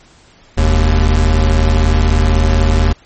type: tone pair together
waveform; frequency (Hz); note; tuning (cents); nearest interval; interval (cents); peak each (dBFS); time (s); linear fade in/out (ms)
square; 42.03 / 78.2; E1 / D#2; +34 / +9; major seventh; 1075; -12; 0.57-2.93; 10
effects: pink hiss -46 dBFS RMS until 3.05 s + MP3 32 kbps